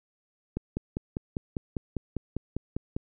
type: click train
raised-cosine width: 3 ms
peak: -17 dBFS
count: 13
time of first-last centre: 0.57-2.965 s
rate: 5.01 Hz
effects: none